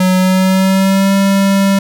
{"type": "tone with pitch glide", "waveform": "square", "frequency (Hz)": [185, 196], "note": ["F#3", "G3"], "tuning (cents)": [0, 0], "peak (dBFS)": -9, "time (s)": [0, 1.79], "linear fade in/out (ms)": 5, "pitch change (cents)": 100, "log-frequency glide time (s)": [0.18, 1.14], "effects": []}